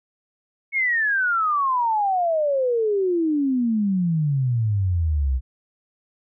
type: exponential sweep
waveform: sine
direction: down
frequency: 2217 to 61.74 Hz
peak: -18 dBFS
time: 0.72-5.41 s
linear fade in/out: 50 ms
effects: none